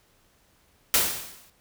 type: noise with exponential decay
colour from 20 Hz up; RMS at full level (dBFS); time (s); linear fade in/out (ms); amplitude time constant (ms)
white; -18; 0.94-1.5; 1; 120
effects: pink hiss -63 dBFS RMS until 1.6 s